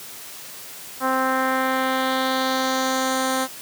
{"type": "tone with low-pass filter sweep", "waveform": "10% pulse", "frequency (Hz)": 261.6, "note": "C4", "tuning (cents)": 0, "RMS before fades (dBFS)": -22, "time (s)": [1, 3.48], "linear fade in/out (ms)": 50, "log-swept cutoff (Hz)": [1300, 11000], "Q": 1.6, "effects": ["white hiss -38 dBFS RMS until 3.61 s", "high-pass 100 Hz 12 dB/octave"]}